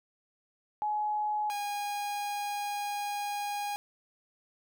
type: tone pair in turn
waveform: sine / 45% pulse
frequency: 844 / 819.5 Hz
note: G#5 / G#5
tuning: +28 / -23 cents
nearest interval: minor second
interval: 51 cents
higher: first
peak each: -28 / -32 dBFS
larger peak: first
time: 0.82-1.5 / 1.5-3.76 s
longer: second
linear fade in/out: 0 ms
effects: none